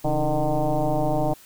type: tone with frequency modulation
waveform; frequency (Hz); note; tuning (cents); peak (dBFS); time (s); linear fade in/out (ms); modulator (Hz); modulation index
sine; 311.1; D#4; 0; -19; 0.04-1.34; 10; 149; 3.4
effects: white hiss -50 dBFS RMS until 1.45 s